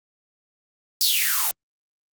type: noise with high-pass filter sweep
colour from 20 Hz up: blue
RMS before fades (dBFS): -21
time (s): 1.01-1.51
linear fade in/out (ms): 0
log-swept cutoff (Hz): 4900 to 700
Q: 9.1
effects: Opus 48 kbps